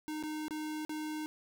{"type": "tone with dropouts", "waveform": "square", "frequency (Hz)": 307.5, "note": "D#4", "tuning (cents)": -20, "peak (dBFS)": -37, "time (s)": [0.08, 1.26], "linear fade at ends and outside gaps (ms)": 0, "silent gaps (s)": [[0.227, 0.236], [0.482, 0.508], [0.85, 0.894]], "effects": []}